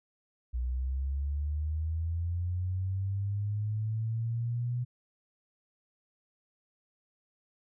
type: linear sweep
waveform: sine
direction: up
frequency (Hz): 60.1 to 123.47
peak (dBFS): -29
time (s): 0.53-4.85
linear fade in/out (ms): 20
effects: none